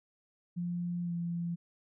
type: tone with pitch glide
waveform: sine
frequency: 174.61 to 171.12 Hz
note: F3 to F3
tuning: 0 to -35 cents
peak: -32 dBFS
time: 0.56-1.56 s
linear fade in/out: 20 ms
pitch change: -35 cents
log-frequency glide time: 1.03-1.13 s
effects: none